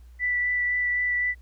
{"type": "tone with vibrato", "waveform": "sine", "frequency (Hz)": 1972, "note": "B6", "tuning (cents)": -3, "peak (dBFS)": -22, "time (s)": [0.19, 1.35], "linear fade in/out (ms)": 50, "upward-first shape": "sine", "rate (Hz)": 3.9, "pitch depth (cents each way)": 9, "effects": ["added 60 Hz sine -45 dBFS peak until 1.41 s", "pink hiss -66 dBFS RMS until 1.41 s"]}